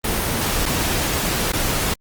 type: noise with dropouts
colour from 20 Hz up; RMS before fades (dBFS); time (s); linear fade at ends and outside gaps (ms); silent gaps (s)
pink; -21; 0.04-1.94; 5; 0.656-0.66 / 1.521-1.533
effects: Opus 24 kbps